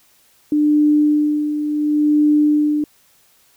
sine tone with tremolo, 298.6 Hz, D4, 29 cents sharp, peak -10 dBFS, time 0.52-2.84 s, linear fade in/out 2 ms, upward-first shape sine, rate 0.7 Hz, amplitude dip 60%, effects white hiss -55 dBFS RMS until 3.56 s

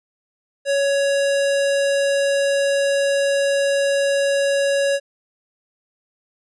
square tone, 558 Hz, C#5, 11 cents sharp, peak -17 dBFS, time 0.65-5 s, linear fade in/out 50 ms, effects resampled to 24000 Hz

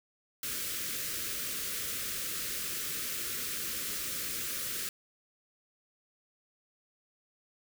white band-stop noise, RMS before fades -36 dBFS, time 0.43-4.89 s, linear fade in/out 2 ms, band 560 to 1200 Hz, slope 48 dB/octave, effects none

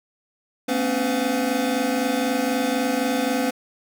square tone cluster, 227.3 / 254.7 / 278.6 / 506 / 708 Hz, A#3 / C4 / C#4 / B4 / F5, -43 / -46 / +9 / +42 / +23 cents, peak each -31 / -26 / -27 / -27 / -31 dBFS, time 0.68-3.51 s, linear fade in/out 10 ms, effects none

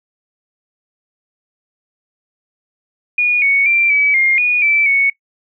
sine tone with pitch steps, 2447 / 2224 / 2360 / 2286 / 2123 / 2456 / 2323 / 2218 Hz, D#7 / C#7 / D7 / D7 / C7 / D#7 / D7 / C#7, -29 / +5 / +8 / -47 / +25 / -23 / -20 / 0 cents, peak -10 dBFS, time 3.18-5.1 s, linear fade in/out 5 ms, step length 240 ms, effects noise-tail reverb RT60 0.1 s tail -21 dB re dry

